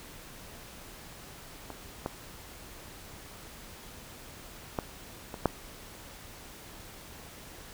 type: clicks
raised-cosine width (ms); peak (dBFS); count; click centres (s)
1; -25 / -17 / -15 / -24 / -9; 5; 1.703 / 2.061 / 4.788 / 5.342 / 5.457
effects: pink hiss -48 dBFS RMS until 7.73 s